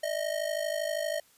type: ring-modulated tone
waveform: square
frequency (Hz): 622.3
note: D#5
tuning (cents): 0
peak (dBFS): -27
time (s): 0.03-1.2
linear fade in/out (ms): 5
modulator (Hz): 26.3
effects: white hiss -62 dBFS RMS until 1.37 s + resampled to 32000 Hz